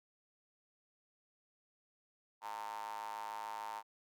square tone with high-pass filter, 53.4 Hz, G#1, 49 cents sharp, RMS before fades -44 dBFS, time 2.41-3.83 s, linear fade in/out 50 ms, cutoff 900 Hz, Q 8.3, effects none

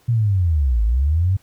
sine linear two-way sweep, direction down then up, 121.4 to 51.9 to 99 Hz, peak -14 dBFS, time 0.08-1.37 s, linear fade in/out 10 ms, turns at 0.83 s, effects pink hiss -57 dBFS RMS until 1.42 s

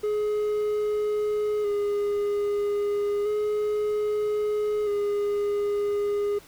triangle tone with vibrato, 415.3 Hz, G#4, in tune, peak -21 dBFS, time 0.03-6.39 s, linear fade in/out 10 ms, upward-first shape square, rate 0.31 Hz, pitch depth 23 cents each way, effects pink hiss -51 dBFS RMS until 6.47 s

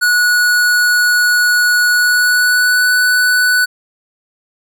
square tone with pitch glide, 1464 to 1488.7 Hz, F#6 to F#6, -19 to +10 cents, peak -10 dBFS, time 0.01-3.66 s, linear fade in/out 20 ms, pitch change +29 cents, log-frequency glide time 1.9-2.92 s, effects none

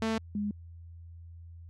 sawtooth / sine tone pair in turn, 222.7 / 206.3 Hz, A3 / G#3, +21 / -11 cents, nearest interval minor second, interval 132 cents, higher first, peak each -24 / -29 dBFS, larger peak first, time 0.02-0.18 / 0.35-0.51 s, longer neither, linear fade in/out 2 ms, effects added 84 Hz sine -45 dBFS peak until 1.69 s + low-pass 6000 Hz 12 dB/octave

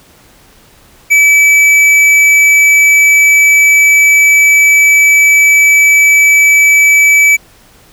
sine tone with tanh clipping, 2300 Hz, D7, 37 cents flat, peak -5 dBFS, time 1.1-7.37 s, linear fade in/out 20 ms, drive 11 dB, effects pink hiss -43 dBFS RMS until 7.92 s

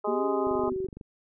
harmonic tone, 207.7 Hz, G#3, in tune, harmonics 2 / 3 / 4 / 5 / 6, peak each -31 / -33 / -34 / -35 / -36 dBFS, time 0.04-0.7 s, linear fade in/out 10 ms
sine exponential two-way sweep, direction up then down, 227.5 to 278.1 to 249 Hz, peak -32 dBFS, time 0.07-0.74 s, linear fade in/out 10 ms, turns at 0.25 s
sine tone with pitch glide, 391.4 to 377.4 Hz, G4 to F#4, -3 to +34 cents, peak -28 dBFS, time 0.07-0.87 s, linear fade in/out 10 ms, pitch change -63 cents, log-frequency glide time 0.4-0.53 s
click train, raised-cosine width 3 ms, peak -29 dBFS, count 14, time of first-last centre 0.47-1.012 s, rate 24 Hz
effects none

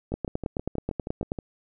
two click trains, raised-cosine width 2 ms, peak -14 / -19 dBFS, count 12 / 9, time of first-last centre 0.14-1.319 / 0.12-1.388 s, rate 9.33 / 6.31 Hz, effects none

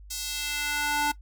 square tone with high-pass filter sweep, 293.7 Hz, D4, in tune, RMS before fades -29 dBFS, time 0.1-1.12 s, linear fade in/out 10 ms, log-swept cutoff 5700 to 720 Hz, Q 1.2, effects noise-tail reverb RT60 0.1 s tail -18 dB re dry + added 50 Hz sine -44 dBFS peak until 1.21 s

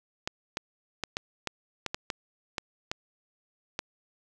clicks, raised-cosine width 0.2 ms, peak -13 dBFS, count 11, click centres 0.275 / 0.571 / 1.037 / 1.169 / 1.473 / 1.863 / 1.945 / 2.102 / 2.582 / 2.915 / 3.791 s, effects none

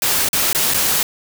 white noise with dropouts, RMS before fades -17 dBFS, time 0.02-1.03 s, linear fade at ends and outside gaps 2 ms, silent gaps 0.288-0.33 / 0.53-0.548 / 0.738-0.743 s, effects none

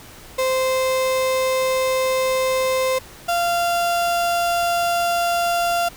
35% pulse tone pair in turn, 520 / 691.6 Hz, C5 / F5, -11 / -17 cents, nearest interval perfect fourth, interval 494 cents, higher second, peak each -16 dBFS, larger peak neither, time 0.38-2.99 / 3.28-5.89 s, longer neither, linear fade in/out 10 ms, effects pink hiss -42 dBFS RMS until 5.96 s

